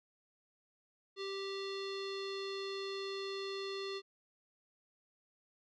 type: tone with low-pass filter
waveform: square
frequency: 391.5 Hz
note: G4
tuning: 2 cents flat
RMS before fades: -41 dBFS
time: 1.16-4.02 s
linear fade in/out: 50 ms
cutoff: 4100 Hz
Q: 5.1
effects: none